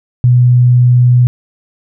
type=tone; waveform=sine; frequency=123.47 Hz; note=B2; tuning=in tune; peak=-4 dBFS; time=0.24-1.27 s; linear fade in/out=0 ms; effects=none